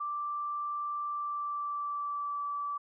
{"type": "tone with pitch glide", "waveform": "sine", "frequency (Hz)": [1174.7, 1156.5], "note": ["D6", "D6"], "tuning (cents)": [0, -27], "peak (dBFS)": -32, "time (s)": [0, 2.78], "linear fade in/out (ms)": 10, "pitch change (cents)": -27, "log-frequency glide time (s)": [1.07, 2.47], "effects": []}